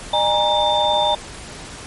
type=tone cluster; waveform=sine; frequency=605 / 822 / 940 / 3577 Hz; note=D#5 / G#5 / A#5 / A7; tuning=-49 / -18 / +14 / +28 cents; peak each=-20 dBFS; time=0.13-1.15 s; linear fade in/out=5 ms; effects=pink hiss -35 dBFS RMS until 1.86 s + MP3 48 kbps